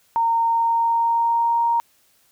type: tone with pitch glide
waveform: sine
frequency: 920 to 933.4 Hz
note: A#5 to A#5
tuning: -23 to +2 cents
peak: -16 dBFS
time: 0.16-1.8 s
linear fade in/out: 0 ms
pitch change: +25 cents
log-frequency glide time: 0.47-1.64 s
effects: white hiss -60 dBFS RMS until 2.31 s